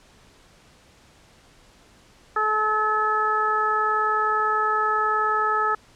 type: harmonic tone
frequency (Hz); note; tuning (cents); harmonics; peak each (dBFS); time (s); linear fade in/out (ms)
430.4; A4; -38; 1 / 2 / 3 / 4; -29 / -27 / -21 / -28; 2.36-5.75; 5
effects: pink hiss -54 dBFS RMS until 5.95 s + low-pass 8000 Hz 12 dB/octave